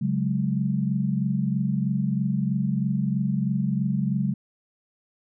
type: chord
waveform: sine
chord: C# suspended fourth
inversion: none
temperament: just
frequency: 138.59 / 184.79 / 207.9 Hz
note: C#3 / F#3 / G#3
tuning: 0 / -2 / +2 cents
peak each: -26 dBFS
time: 0.01-4.34 s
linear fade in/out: 10 ms
effects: none